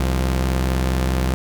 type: tone pair together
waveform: sawtooth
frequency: 64.69 / 174.61 Hz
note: C2 / F3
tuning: -19 / 0 cents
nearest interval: octave + perfect fourth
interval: 1719 cents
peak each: -14 / -23 dBFS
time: 0-1.34 s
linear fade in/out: 0 ms
effects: none